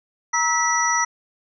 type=tone cluster; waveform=sine; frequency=946 / 1299 / 1960 / 5840 Hz; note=A#5 / E6 / B6 / F#8; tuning=+25 / -26 / -14 / -24 cents; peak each=-23 dBFS; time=0.33-1.05 s; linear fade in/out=10 ms; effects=none